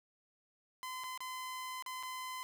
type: tone with dropouts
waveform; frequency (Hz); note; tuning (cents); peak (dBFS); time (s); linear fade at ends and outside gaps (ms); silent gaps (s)
sawtooth; 1024; C6; -38; -37; 0.83-2.43; 0; 1.037-1.041 / 1.176-1.205 / 1.824-1.862 / 2.028-2.033
effects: none